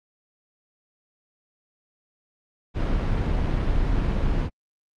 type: noise with amplitude modulation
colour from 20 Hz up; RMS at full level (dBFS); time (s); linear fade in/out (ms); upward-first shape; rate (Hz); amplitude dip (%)
brown; -21; 2.74-4.5; 50; sine; 230; 30
effects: low-pass 4000 Hz 12 dB/octave + Opus 48 kbps